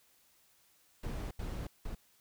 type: noise bursts at uneven times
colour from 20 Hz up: brown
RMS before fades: -39 dBFS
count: 3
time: 1.03-1.31 / 1.39-1.67 / 1.85-1.95 s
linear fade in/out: 5 ms
effects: white hiss -68 dBFS RMS until 2.2 s